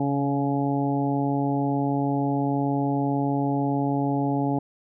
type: harmonic tone with a mistuned harmonic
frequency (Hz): 140.5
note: C#3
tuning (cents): +24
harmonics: 1 / 2 / 3 / 4 / 5 / 6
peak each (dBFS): -27 / -24 / -33 / -35 / -32 / -31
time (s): 0-4.59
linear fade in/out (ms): 5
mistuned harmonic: 1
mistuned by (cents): -19
effects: none